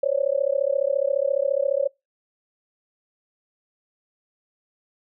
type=tone with amplitude modulation; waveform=sine; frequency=554.4 Hz; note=C#5; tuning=in tune; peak=-15 dBFS; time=0.03-1.88 s; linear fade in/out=5 ms; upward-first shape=sine; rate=34.5 Hz; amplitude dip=100%; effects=noise-tail reverb RT60 0.2 s tail -24 dB re dry

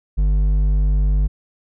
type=tone with hard clipping; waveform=sine; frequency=49.82 Hz; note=G1; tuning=29 cents sharp; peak=-15 dBFS; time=0.17-1.28 s; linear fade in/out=20 ms; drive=6 dB; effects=none

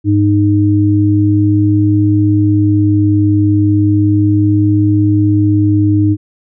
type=tone pair together; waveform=sine; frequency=102.78 / 308 Hz; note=G#2 / D#4; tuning=-18 / -17 cents; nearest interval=octave + perfect fifth; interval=1901 cents; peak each=-10 dBFS; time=0.04-6.17 s; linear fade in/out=50 ms; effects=none

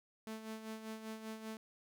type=tone with tremolo; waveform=sawtooth; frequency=220 Hz; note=A3; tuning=in tune; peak=-38 dBFS; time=0.27-1.57 s; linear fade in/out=0 ms; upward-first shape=sine; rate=5.1 Hz; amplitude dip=60%; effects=none

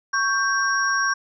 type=tone cluster; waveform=sine; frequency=1113 / 1576 / 5600 Hz; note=C#6 / G6 / F8; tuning=+7 / +9 / +4 cents; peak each=-23 / -21 / -28 dBFS; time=0.13-1.14 s; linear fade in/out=10 ms; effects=none

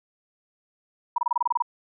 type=tone bursts; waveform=sine; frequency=958 Hz; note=A#5; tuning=47 cents sharp; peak=-19 dBFS; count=10; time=1.16-1.623 s; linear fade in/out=5 ms; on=22 ms; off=27 ms; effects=none

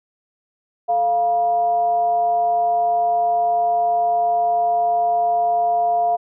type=tone with frequency modulation; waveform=sine; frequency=698.5 Hz; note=F5; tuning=in tune; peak=-15 dBFS; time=0.88-6.17 s; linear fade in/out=20 ms; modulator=263 Hz; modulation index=0.32; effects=none

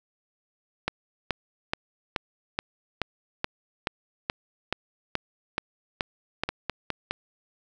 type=two click trains; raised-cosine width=0.3 ms; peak=-9 / -11 dBFS; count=14 / 4; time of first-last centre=0.88-6.436 / 6.49-7.11 s; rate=2.34 / 4.84 Hz; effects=none

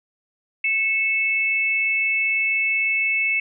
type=tone pair together; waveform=sine; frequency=2201 / 2627 Hz; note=C#7 / E7; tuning=-13 / -7 cents; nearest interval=minor third; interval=306 cents; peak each=-21 dBFS; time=0.64-3.4 s; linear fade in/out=5 ms; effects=none

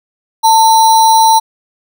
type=tone with sample-and-hold; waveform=sine; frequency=892 Hz; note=A5; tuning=23 cents sharp; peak=-4 dBFS; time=0.43-1.4 s; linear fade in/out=20 ms; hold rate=4900 Hz; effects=none

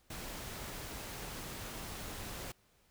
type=noise; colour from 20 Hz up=pink; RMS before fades=-44 dBFS; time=0.1-2.52 s; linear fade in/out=5 ms; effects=pink hiss -70 dBFS RMS until 2.9 s

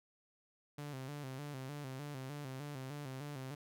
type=tone with vibrato; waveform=sawtooth; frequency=138.59 Hz; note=C#3; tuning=in tune; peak=-39 dBFS; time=0.78-3.55 s; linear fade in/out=5 ms; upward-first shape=square; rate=3.3 Hz; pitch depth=92 cents each way; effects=none

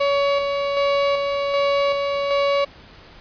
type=tone with tremolo; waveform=35% pulse; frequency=563 Hz; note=C#5; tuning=27 cents sharp; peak=-15 dBFS; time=0-2.65 s; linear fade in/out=10 ms; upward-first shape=square; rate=1.3 Hz; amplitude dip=35%; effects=pink hiss -45 dBFS RMS until 3.2 s + resampled to 11025 Hz

